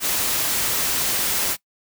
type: noise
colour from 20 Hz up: white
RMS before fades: -22 dBFS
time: 0-1.57 s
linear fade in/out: 50 ms
effects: noise-tail reverb RT60 0.1 s tail -21 dB re dry